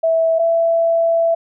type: tone pair in turn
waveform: sine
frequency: 654 / 665.8 Hz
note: E5 / E5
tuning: -14 / +17 cents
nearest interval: unison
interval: 31 cents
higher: second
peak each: -12 dBFS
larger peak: neither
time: 0.03-0.39 / 0.39-1.35 s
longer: second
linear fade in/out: 10 ms
effects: none